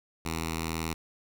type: tone with notch filter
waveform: 5% pulse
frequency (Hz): 81.2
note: E2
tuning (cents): -26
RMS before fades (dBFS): -33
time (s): 0.25-0.94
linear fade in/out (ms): 5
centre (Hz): 590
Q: 0.8
effects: none